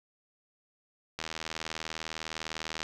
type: click train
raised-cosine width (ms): 0.2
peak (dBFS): -18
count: 132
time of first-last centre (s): 1.19-2.83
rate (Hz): 79.9
effects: none